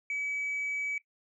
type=tone; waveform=sine; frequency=2284 Hz; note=D7; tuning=49 cents flat; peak=-29 dBFS; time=0.1-0.98 s; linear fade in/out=2 ms; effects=noise-tail reverb RT60 0.1 s tail -17 dB re dry + tanh soft clip ceiling -28 dBFS